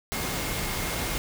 sine tone in noise, 2140 Hz, C7, 38 cents sharp, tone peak -40 dBFS, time 0.12-1.18 s, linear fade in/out 0 ms, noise pink, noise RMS -30 dBFS, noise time 0.12-1.18 s, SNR -13 dB, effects none

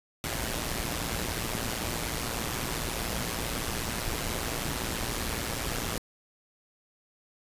pink noise with amplitude modulation, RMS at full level -29 dBFS, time 0.24-5.98 s, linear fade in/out 0 ms, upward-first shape sine, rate 116 Hz, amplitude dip 70%, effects resampled to 32000 Hz

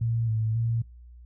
sine tone with pitch steps, 115.2 / 110.5 / 115.3 Hz, A#2 / A2 / A#2, -20 / +8 / -19 cents, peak -23 dBFS, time 0.01-0.82 s, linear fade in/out 5 ms, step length 270 ms, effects noise-tail reverb RT60 0.3 s tail -26 dB re dry + added 60 Hz sine -45 dBFS peak until 1.25 s

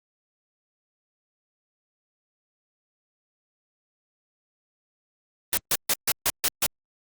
white noise bursts, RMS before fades -22 dBFS, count 7, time 5.53-6.664 s, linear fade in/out 0 ms, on 42 ms, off 140 ms, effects Opus 32 kbps

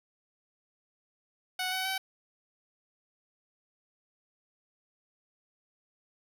10% pulse tone with pitch steps, 740 / 752.1 / 764.3 Hz, F#5 / F#5 / G5, 0 / +28 / -44 cents, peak -22 dBFS, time 1.59-1.98 s, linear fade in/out 5 ms, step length 130 ms, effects none

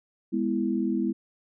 sine chord, E major, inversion first, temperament just, 206 / 247.2 / 329.6 Hz, G#3 / B3 / E4, -14 / +2 / 0 cents, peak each -28 dBFS, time 0.32-1.13 s, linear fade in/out 20 ms, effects none

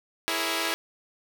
5% pulse chord, A# half-diminished seventh, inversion second, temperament equal, 329.6 / 415.3 / 466.2 / 554.4 Hz, E4 / G#4 / A#4 / C#5, 0 / 0 / 0 / 0 cents, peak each -17 / -21 / -23 / -23 dBFS, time 0.28-0.74 s, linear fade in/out 0 ms, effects none

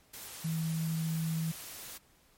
sine tone in noise, 161.5 Hz, E3, 35 cents flat, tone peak -30 dBFS, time 0.44-1.52 s, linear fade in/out 10 ms, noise white, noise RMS -45 dBFS, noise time 0.13-1.98 s, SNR +12 dB, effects pink hiss -65 dBFS RMS until 2.37 s + MP3 64 kbps

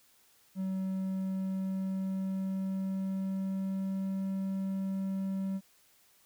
triangle tone with pitch glide, 189.7 to 192.57 Hz, F#3 to G3, +43 to -31 cents, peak -29 dBFS, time 0.55-5.61 s, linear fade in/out 50 ms, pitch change +26 cents, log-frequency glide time 0.71-4.26 s, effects white hiss -65 dBFS RMS until 6.25 s

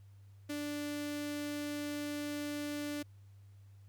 sawtooth tone with notch filter, 293.2 Hz, D4, 3 cents flat, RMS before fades -39 dBFS, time 0.49-3.03 s, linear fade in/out 10 ms, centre 970 Hz, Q 1.4, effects added 99 Hz sine -54 dBFS peak until 3.88 s + pink hiss -74 dBFS RMS until 3.88 s

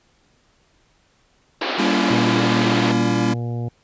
pink band-pass noise, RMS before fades -24 dBFS, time 1.61-2.92 s, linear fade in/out 5 ms, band 270 to 4600 Hz, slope 48 dB/octave
square chord, G diminished seventh, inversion none, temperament just, 196 / 235.2 / 282.2 / 338.7 Hz, G3 / Bb3 / Db4 / Fb4, 0 / +16 / +31 / +47 cents, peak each -24 dBFS, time 1.78-3.34 s, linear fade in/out 10 ms
harmonic tone, 118.9 Hz, A#2, 35 cents sharp, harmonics 1 / 2 / 3 / 4 / 5 / 6 / 7, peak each -23 / -32 / -36 / -37 / -43 / -40 / -45 dBFS, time 2.1-3.69 s, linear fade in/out 10 ms
effects pink hiss -60 dBFS RMS until 3.83 s + resampled to 16000 Hz

